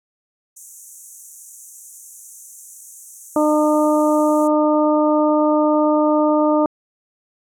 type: high-pass noise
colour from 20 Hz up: white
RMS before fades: -35 dBFS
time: 0.56-4.48 s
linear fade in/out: 10 ms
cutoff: 6100 Hz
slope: 96 dB/octave
type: harmonic tone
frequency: 303 Hz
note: D#4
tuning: 46 cents flat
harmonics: 1 / 2 / 3 / 4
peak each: -16 / -17 / -22 / -24 dBFS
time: 3.36-6.66 s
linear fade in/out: 2 ms
effects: low-pass 10000 Hz 12 dB/octave